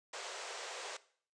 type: band-pass noise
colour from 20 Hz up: pink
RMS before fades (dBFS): -45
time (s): 0.13-0.97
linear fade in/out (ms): 5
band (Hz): 420 to 8300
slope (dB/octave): 48
effects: noise-tail reverb RT60 0.5 s tail -17 dB re dry + resampled to 22050 Hz